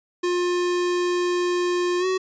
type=tone with pitch glide; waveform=square; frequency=354.9 to 374.5 Hz; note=F4 to F#4; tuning=+28 to +21 cents; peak=-21 dBFS; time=0.23-2.18 s; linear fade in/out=10 ms; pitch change=+93 cents; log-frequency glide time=1.99-2.06 s; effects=resampled to 16000 Hz